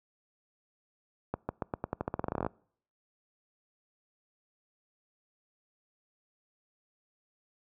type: accelerating click train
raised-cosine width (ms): 1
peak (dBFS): -17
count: 19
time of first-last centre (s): 1.34-2.465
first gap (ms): 150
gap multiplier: 0.88
effects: noise-tail reverb RT60 0.6 s tail -26 dB re dry + high-pass 60 Hz 12 dB/octave